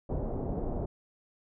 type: low-pass noise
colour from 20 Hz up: pink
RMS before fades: -33 dBFS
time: 0.09-0.86 s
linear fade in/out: 10 ms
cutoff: 710 Hz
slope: 24 dB/octave
effects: none